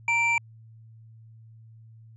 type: tone pair together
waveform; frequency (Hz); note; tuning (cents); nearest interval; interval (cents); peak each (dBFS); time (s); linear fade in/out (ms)
triangle; 932.3 / 2345; A#5 / D7; 0 / -3; octave + major third; 1597; -26 / -20; 0.08-0.38; 2
effects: added 112 Hz sine -47 dBFS peak until 2.16 s + resampled to 22050 Hz